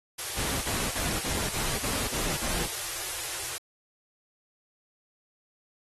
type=band-stop noise; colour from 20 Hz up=white; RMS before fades=-34 dBFS; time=0.18-3.58 s; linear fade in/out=10 ms; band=140 to 320 Hz; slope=96 dB/octave
type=noise bursts; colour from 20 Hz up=pink; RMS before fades=-32 dBFS; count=8; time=0.36-2.671 s; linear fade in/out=20 ms; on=260 ms; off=33 ms
effects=AAC 32 kbps